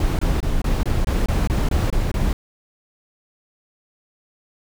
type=noise bursts; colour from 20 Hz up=brown; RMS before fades=-19 dBFS; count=11; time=0-2.33 s; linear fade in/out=2 ms; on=190 ms; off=24 ms; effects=none